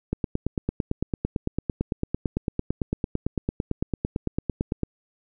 click train, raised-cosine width 3 ms, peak -11 dBFS, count 43, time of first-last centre 0.13-4.833 s, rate 8.93 Hz, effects none

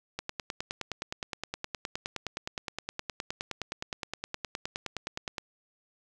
click train, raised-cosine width 0.2 ms, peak -16 dBFS, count 51, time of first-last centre 0.19-5.382 s, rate 9.63 Hz, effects none

